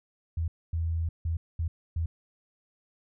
sine tone bursts at uneven times, 82.41 Hz, E2, in tune, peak -26 dBFS, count 5, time 0.37-0.48 / 0.73-1.09 / 1.25-1.37 / 1.59-1.68 / 1.96-2.06 s, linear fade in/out 5 ms, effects none

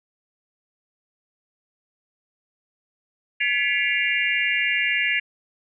sine tone cluster, 1706 / 1987 / 2167 / 2363 / 2788 Hz, G#6 / B6 / C#7 / D7 / F7, +46 / +10 / -40 / +10 / -4 cents, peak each -26 dBFS, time 3.4-5.2 s, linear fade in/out 10 ms, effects none

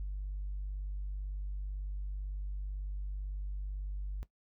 sine tone, 49 Hz, G1, in tune, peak -34 dBFS, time 0-4.23 s, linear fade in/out 0 ms, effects noise-tail reverb RT60 0.1 s tail -17 dB re dry + tanh soft clip ceiling -32 dBFS

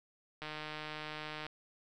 click train, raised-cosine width 0.3 ms, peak -26 dBFS, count 161, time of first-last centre 0.42-1.466 s, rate 153 Hz, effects none

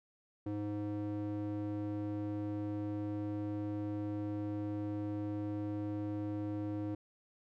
square tone with band-pass filter, 103.83 Hz, G#2, in tune, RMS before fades -38 dBFS, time 0.46-6.95 s, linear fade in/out 5 ms, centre 310 Hz, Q 1.7, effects none

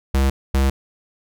square tone pair in turn, 67.5 / 67.5 Hz, C#2 / C#2, -45 / -45 cents, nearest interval unison, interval 0 cents, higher neither, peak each -15 dBFS, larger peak neither, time 0.14-0.3 / 0.54-0.7 s, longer neither, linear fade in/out 5 ms, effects none

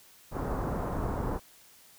pink low-pass noise, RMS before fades -32 dBFS, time 0.31-1.4 s, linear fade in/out 50 ms, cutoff 1200 Hz, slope 24 dB/octave, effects white hiss -57 dBFS RMS until 1.98 s

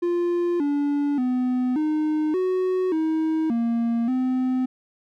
triangle tone with pitch steps, 348.4 / 287.6 / 251.7 / 307.2 / 370.2 / 317.5 / 232.7 / 256.3 Hz, F4 / D4 / B3 / D#4 / F#4 / D#4 / A#3 / C4, -4 / -36 / +33 / -22 / +1 / +35 / -3 / -36 cents, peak -18 dBFS, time 0.02-4.66 s, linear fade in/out 10 ms, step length 580 ms, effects none

